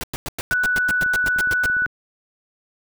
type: noise bursts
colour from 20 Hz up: pink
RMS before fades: -27 dBFS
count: 14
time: 0.01-1.66 s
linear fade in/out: 0 ms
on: 25 ms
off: 100 ms
type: tone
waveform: sine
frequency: 1483 Hz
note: F#6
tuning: 4 cents sharp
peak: -17 dBFS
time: 0.51-1.86 s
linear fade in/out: 0 ms
type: clicks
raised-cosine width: 3 ms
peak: -27 dBFS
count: 10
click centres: 1.062 / 1.15 / 1.242 / 1.362 / 1.473 / 1.656 / 1.699 / 1.767 / 1.821 / 1.864 s
effects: none